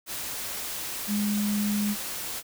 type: tone in noise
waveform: sine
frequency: 207 Hz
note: G#3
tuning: 5 cents flat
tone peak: -24 dBFS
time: 1.07-1.96 s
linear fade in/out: 50 ms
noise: white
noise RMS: -34 dBFS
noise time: 0.06-2.43 s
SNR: +7 dB
effects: none